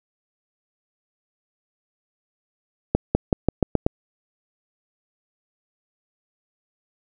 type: accelerating click train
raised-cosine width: 2 ms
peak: -3 dBFS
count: 7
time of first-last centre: 2.95-3.865 s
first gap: 200 ms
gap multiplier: 0.89
effects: none